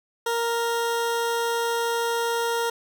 20% pulse tone, 466.2 Hz, A#4, in tune, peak -18 dBFS, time 0.26-2.7 s, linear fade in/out 5 ms, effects none

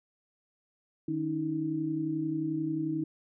sine tone cluster, 153.2 / 287 / 318.3 Hz, D#3 / D4 / D#4, -27 / -40 / +39 cents, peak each -36 / -37 / -30 dBFS, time 1.08-3.04 s, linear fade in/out 5 ms, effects none

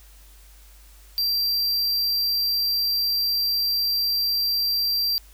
square tone, 4716 Hz, D8, 6 cents sharp, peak -21 dBFS, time 1.18-5.18 s, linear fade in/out 0 ms, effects added 50 Hz sine -47 dBFS peak until 5.33 s + white hiss -54 dBFS RMS until 5.33 s

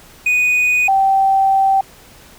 triangle / sine tone pair in turn, 2480 / 776.4 Hz, D#7 / G5, -6 / -17 cents, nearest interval octave + minor sixth, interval 2011 cents, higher first, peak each -10 dBFS, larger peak neither, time 0.26-0.88 / 0.88-1.81 s, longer second, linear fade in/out 5 ms, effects pink hiss -43 dBFS RMS until 2.38 s

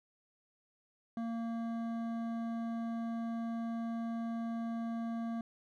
sine tone with hard clipping, 229.9 Hz, A#3, 24 cents flat, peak -37 dBFS, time 1.17-5.41 s, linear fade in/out 2 ms, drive 11 dB, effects none

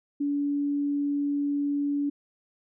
sine tone, 286.4 Hz, D4, 43 cents flat, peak -24 dBFS, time 0.2-2.1 s, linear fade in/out 10 ms, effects none

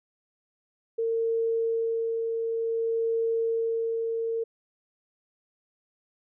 sine tone with tremolo, 455.7 Hz, A#4, 39 cents flat, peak -23 dBFS, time 0.98-4.44 s, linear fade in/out 10 ms, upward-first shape sine, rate 0.55 Hz, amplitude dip 30%, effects none

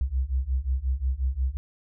sine beating tone pair, 62.4 / 68 Hz, B1 / C#2, +19 / -33 cents, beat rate 5.6 Hz, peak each -27 / -26 dBFS, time 0.01-1.57 s, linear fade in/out 0 ms, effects none

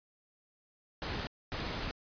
pink noise bursts at uneven times, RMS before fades -37 dBFS, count 2, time 1.02-1.27 / 1.52-1.91 s, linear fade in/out 0 ms, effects resampled to 11025 Hz

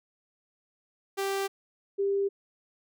sawtooth / sine tone pair in turn, 392 / 396.8 Hz, G4 / G4, 0 / +21 cents, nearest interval unison, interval 21 cents, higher second, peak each -24 dBFS, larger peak neither, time 1.17-1.48 / 1.98-2.29 s, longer neither, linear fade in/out 20 ms, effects none

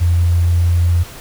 sine tone with sample-and-hold, 86.2 Hz, F2, 22 cents flat, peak -10 dBFS, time 0-1.04 s, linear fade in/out 20 ms, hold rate 11025 Hz, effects pink hiss -35 dBFS RMS until 1.2 s

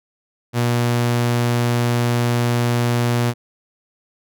sawtooth tone, 120 Hz, B2, 49 cents flat, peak -12 dBFS, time 0.53-3.34 s, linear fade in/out 50 ms, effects none

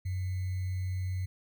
sine tone with sample-and-hold, 92.5 Hz, F#2, in tune, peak -30 dBFS, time 0.05-1.26 s, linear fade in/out 10 ms, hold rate 2100 Hz, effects none

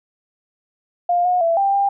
sine tone with pitch steps, 703 / 722 / 668 / 790 / 797 Hz, F5 / F#5 / E5 / G5 / G5, +11 / -43 / +23 / +13 / +28 cents, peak -14 dBFS, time 1.09-1.89 s, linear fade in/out 5 ms, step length 160 ms, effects none

